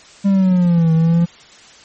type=exponential two-way sweep; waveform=triangle; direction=down then up; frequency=200.4 to 160.7 to 172.1 Hz; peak=-8 dBFS; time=0.24-1.26 s; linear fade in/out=20 ms; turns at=0.93 s; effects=white hiss -43 dBFS RMS until 1.84 s + MP3 32 kbps